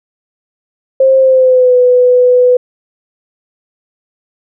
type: tone with pitch glide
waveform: sine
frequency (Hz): 530 to 497.4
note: C5 to B4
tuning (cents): +22 to +12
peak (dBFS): -4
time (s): 1-2.57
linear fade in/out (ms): 5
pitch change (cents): -110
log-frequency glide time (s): 1.18-1.76
effects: none